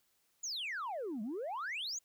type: exponential two-way sweep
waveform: sine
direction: down then up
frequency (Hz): 7100 to 200 to 7100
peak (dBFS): -35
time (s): 0.43-1.99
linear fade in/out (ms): 10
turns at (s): 1.22
effects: tanh soft clip ceiling -35 dBFS + white hiss -75 dBFS RMS until 2.04 s